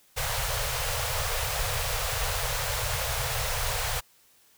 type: band-stop noise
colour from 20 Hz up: pink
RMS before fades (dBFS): -29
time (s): 0.16-4.01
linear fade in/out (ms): 20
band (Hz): 140 to 450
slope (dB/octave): 96
effects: white hiss -61 dBFS RMS until 4.57 s